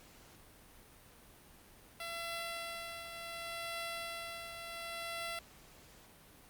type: tone with tremolo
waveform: 10% pulse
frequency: 675 Hz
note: E5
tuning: 41 cents sharp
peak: -30 dBFS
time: 2-5.39 s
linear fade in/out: 2 ms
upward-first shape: triangle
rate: 0.69 Hz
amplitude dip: 55%
effects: pink hiss -59 dBFS RMS until 6.49 s + Opus 48 kbps